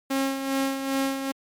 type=tone with tremolo; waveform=sawtooth; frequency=270.5 Hz; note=C#4; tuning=42 cents flat; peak=-18 dBFS; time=0.1-1.32 s; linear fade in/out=10 ms; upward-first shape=sine; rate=2.5 Hz; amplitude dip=55%; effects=MP3 96 kbps